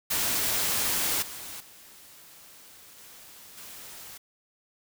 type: noise with level steps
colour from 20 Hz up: white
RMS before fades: -27 / -40 / -51 / -49 / -44 dBFS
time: 0.1-4.18 s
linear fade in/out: 10 ms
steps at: 1.22 / 1.6 / 2.98 / 3.57 s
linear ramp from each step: 5 ms
effects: none